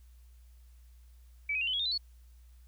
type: tone with pitch steps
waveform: sine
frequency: 2300 / 2523 / 2767 / 3035 / 3329 / 3651 / 4005 / 4392 Hz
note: D7 / D#7 / F7 / F#7 / G#7 / A#7 / B7 / C#8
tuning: -37 / +23 / -17 / +43 / +3 / -37 / +23 / -17 cents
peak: -29 dBFS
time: 1.49-1.978 s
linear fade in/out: 5 ms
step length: 61 ms
effects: added 60 Hz sine -53 dBFS peak until 2.67 s + white hiss -71 dBFS RMS until 2.67 s